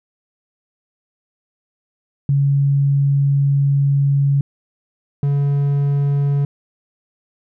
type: tone pair in turn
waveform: sine / triangle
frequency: 140 / 141.71 Hz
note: C#3 / C#3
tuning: +18 / +39 cents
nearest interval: unison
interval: 21 cents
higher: second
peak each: -12 dBFS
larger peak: neither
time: 2.29-4.41 / 5.23-6.45 s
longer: first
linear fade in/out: 2 ms
effects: none